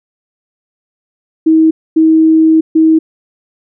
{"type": "tone bursts at uneven times", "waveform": "sine", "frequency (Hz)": 319.2, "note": "D#4", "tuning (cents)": 44, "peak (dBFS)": -4, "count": 3, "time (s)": [[1.46, 1.71], [1.96, 2.61], [2.75, 2.99]], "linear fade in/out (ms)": 10, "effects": []}